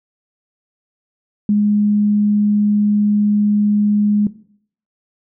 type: tone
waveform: sine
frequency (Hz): 207.7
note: G#3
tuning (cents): 0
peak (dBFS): -11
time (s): 1.49-4.27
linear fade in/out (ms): 2
effects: noise-tail reverb RT60 0.6 s tail -17 dB re dry